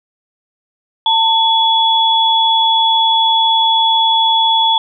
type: tone pair together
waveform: sine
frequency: 897 / 3387 Hz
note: A5 / G#7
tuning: +33 / +33 cents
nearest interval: octave + major seventh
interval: 2300 cents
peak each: -12 dBFS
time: 1.06-4.78 s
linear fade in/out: 2 ms
effects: none